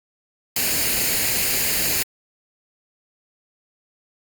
white noise with comb filter, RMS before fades -21 dBFS, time 0.56-2.03 s, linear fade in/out 5 ms, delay 0.43 ms, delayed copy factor +0.55, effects Opus 48 kbps

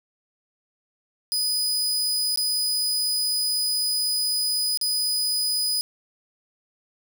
sawtooth tone with dropouts, 4978 Hz, D#8, in tune, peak -19 dBFS, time 1.32-5.81 s, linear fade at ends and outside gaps 0 ms, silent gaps 2.359-2.374 / 4.774-4.813 s, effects none

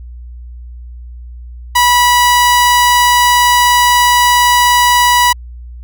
sawtooth tone, 977 Hz, B5, 19 cents flat, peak -3 dBFS, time 1.75-5.33 s, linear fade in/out 10 ms, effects added 60 Hz sine -27 dBFS peak until 5.83 s

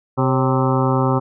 harmonic tone with a mistuned harmonic, 130 Hz, C3, 11 cents flat, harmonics 1 / 2 / 3 / 4 / 6 / 7 / 8 / 9 / 10, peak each -18 / -21 / -23 / -24 / -26 / -26 / -27 / -28 / -28 dBFS, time 0.17-1.2 s, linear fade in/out 20 ms, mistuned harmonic 4, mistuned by +66 cents, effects none

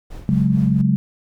brown noise with tremolo, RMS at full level -32 dBFS, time 0.1-0.82 s, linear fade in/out 10 ms, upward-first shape sine, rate 4.4 Hz, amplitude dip 70%
sine chord, C# suspended fourth, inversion none, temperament just, 138.59 / 184.79 / 207.9 Hz, C#3 / F#3 / G#3, 0 / -2 / +2 cents, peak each -18 dBFS, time 0.29-0.96 s, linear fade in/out 0 ms
effects none

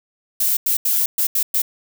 violet noise bursts at uneven times, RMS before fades -18 dBFS, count 6, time 0.4-0.57 / 0.66-0.77 / 0.85-1.06 / 1.18-1.27 / 1.35-1.43 / 1.54-1.62 s, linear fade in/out 5 ms, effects none

